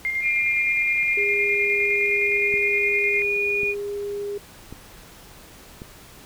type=tone with tremolo; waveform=sine; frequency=2112 Hz; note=C7; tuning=16 cents sharp; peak=-21 dBFS; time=0.05-3.22 s; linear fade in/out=0 ms; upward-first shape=square; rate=9.7 Hz; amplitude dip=35%
type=tone with pitch glide; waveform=sine; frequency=2401 to 2446 Hz; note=D7 to D#7; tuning=+38 to -30 cents; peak=-21 dBFS; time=0.21-3.75 s; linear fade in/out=50 ms; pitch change=+32 cents; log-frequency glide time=0.41-2.87 s
type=tone; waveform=sine; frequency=406.7 Hz; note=G#4; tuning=36 cents flat; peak=-26 dBFS; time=1.17-4.38 s; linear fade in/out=5 ms
type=click train; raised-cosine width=3 ms; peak=-23 dBFS; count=4; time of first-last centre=2.54-5.819 s; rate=0.915 Hz
effects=pink hiss -46 dBFS RMS until 6.25 s